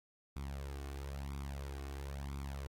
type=tone with flanger; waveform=sawtooth; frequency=69.3 Hz; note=C#2; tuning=in tune; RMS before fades=-43 dBFS; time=0.36-2.67 s; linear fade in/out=0 ms; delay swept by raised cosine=0.84 to 2.74 ms; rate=1 Hz; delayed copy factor=+0.65; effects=AAC 48 kbps